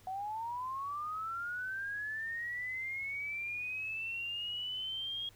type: linear sweep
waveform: sine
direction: up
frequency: 740 to 3279 Hz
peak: -36 dBFS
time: 0.07-5.29 s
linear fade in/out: 2 ms
effects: added 101 Hz sine -62 dBFS peak until 5.35 s + pink hiss -63 dBFS RMS until 5.35 s